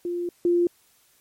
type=tone pair in turn; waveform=sine; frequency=349.2 / 348 Hz; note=F4 / F4; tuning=0 / -6 cents; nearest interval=unison; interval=6 cents; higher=first; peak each=-25 / -17 dBFS; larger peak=second; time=0.05-0.29 / 0.45-0.67 s; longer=first; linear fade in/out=2 ms; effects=white hiss -61 dBFS RMS until 1.2 s + MP3 64 kbps